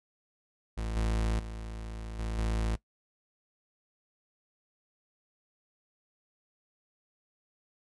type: tone with level steps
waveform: 40% pulse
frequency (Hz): 55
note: A1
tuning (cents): 0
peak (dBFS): -31 / -26 / -37 / -31 / -27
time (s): 0.77-2.76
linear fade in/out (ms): 10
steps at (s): 0.96 / 1.39 / 2.19 / 2.38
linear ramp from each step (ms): 2
effects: noise-tail reverb RT60 0.1 s tail -19 dB re dry + resampled to 24000 Hz